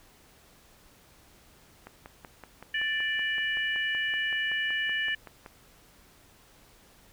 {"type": "click train", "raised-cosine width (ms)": 0.5, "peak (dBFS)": -28, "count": 20, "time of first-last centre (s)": [1.87, 5.462], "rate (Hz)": 5.29}
{"type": "harmonic tone", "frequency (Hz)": 587.3, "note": "D5", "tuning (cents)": 0, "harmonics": [3, 4, 5], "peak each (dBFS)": [-28, -37, -33], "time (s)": [2.74, 5.15], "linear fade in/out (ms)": 5}
{"effects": ["pink hiss -58 dBFS RMS until 7.12 s"]}